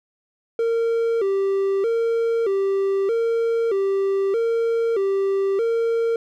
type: tone with vibrato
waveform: triangle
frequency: 424.2 Hz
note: G#4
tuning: 37 cents sharp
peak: -16 dBFS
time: 0.59-6.16 s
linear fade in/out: 2 ms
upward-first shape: square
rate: 0.8 Hz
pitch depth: 140 cents each way
effects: none